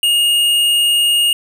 sine tone with hard clipping, 2850 Hz, F7, 34 cents sharp, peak -12 dBFS, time 0.03-1.33 s, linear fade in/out 2 ms, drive 13 dB, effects none

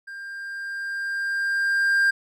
triangle tone with level ramp, 1596 Hz, G6, 31 cents sharp, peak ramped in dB -33 to -14 dBFS, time 0.07-2.11 s, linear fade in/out 10 ms, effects none

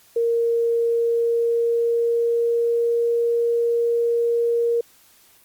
sine tone with pitch glide, 465.4 to 468.9 Hz, A#4 to A#4, -3 to +10 cents, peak -17 dBFS, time 0.16-4.81 s, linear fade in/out 5 ms, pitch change +13 cents, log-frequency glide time 0.82-3.14 s, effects white hiss -54 dBFS RMS until 5.44 s + Opus 48 kbps

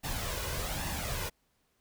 pink noise with flanger, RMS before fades -35 dBFS, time 0.03-1.3 s, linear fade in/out 20 ms, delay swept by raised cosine 1.1 to 2.05 ms, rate 1.2 Hz, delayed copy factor +0.55, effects pink hiss -74 dBFS RMS until 1.8 s

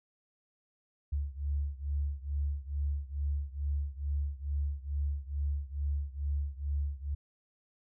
sine beating tone pair, 70.7 / 73 Hz, C#2 / D2, +35 / -10 cents, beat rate 2.3 Hz, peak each -33 / -35 dBFS, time 1.12-7.15 s, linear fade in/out 10 ms, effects none

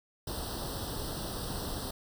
pink noise with comb filter, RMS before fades -37 dBFS, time 0.27-1.91 s, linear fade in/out 5 ms, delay 0.22 ms, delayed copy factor +1, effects none

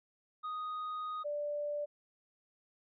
triangle / sine tone pair in turn, 1244.5 / 587.3 Hz, D#6 / D5, 0 / 0 cents, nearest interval octave + minor second, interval 1300 cents, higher first, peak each -35 / -34 dBFS, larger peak second, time 0.43-1.24 / 1.24-1.86 s, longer first, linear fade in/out 20 ms, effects resampled to 11025 Hz

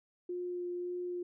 sine tone with vibrato, 355.1 Hz, F4, 29 cents sharp, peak -35 dBFS, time 0.29-1.23 s, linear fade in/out 5 ms, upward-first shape sine, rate 1.8 Hz, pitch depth 9 cents each way, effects none

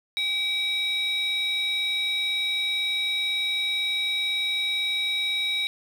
sine tone pair together, 2304 / 3813 Hz, D7 / A#7, -34 / +38 cents, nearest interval major sixth, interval 872 cents, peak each -26 / -23 dBFS, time 0.17-5.67 s, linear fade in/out 0 ms, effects tanh soft clip ceiling -20 dBFS + 8-bit

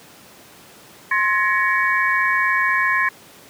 sine tone cluster, 1058 / 1686 / 1872 / 2248 Hz, C6 / G#6 / A#6 / C#7, +19 / +26 / +7 / +24 cents, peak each -21 / -20 / -21 / -24 dBFS, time 1.11-3.09 s, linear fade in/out 5 ms, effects pink hiss -45 dBFS RMS until 3.49 s + high-pass 150 Hz 12 dB/octave

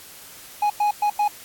triangle tone bursts at uneven times, 832 Hz, G#5, 3 cents sharp, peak -15 dBFS, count 4, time 0.62-0.7 / 0.8-0.91 / 1.02-1.1 / 1.19-1.28 s, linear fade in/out 5 ms, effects white hiss -43 dBFS RMS until 1.44 s + AAC 64 kbps

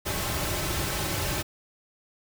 pink noise with comb filter, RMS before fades -29 dBFS, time 0.05-1.43 s, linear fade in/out 20 ms, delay 4.2 ms, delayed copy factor -0.6, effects none

